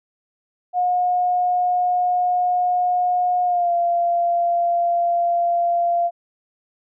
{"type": "tone with pitch glide", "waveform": "sine", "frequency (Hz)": [720, 691.1], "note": ["F#5", "F5"], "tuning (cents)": [-47, -18], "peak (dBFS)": -16, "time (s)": [0.73, 6.11], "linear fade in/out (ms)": 50, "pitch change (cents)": -71, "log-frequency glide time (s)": [3.44, 3.72], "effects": []}